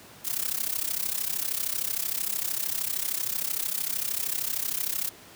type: noise with amplitude modulation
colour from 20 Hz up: blue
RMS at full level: -26 dBFS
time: 0.24-5.1 s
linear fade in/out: 20 ms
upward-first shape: sine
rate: 33.1 Hz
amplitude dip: 85%
effects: pink hiss -49 dBFS RMS until 5.35 s + high-pass 100 Hz 12 dB/octave